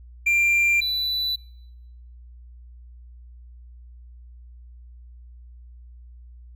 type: tone pair in turn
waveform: triangle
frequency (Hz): 2377 / 3974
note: D7 / B7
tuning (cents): +20 / +10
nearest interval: major sixth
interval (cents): 890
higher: second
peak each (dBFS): -15 / -21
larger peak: first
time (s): 0.26-0.81 / 0.81-1.36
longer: neither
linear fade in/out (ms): 10
effects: noise-tail reverb RT60 1.0 s tail -25 dB re dry + added 60 Hz sine -42 dBFS peak until 6.55 s